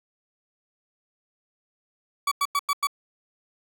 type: tone bursts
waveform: 40% pulse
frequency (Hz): 1140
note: C#6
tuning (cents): +48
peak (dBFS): -20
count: 5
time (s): 2.27-2.871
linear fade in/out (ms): 5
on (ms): 45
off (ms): 94
effects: none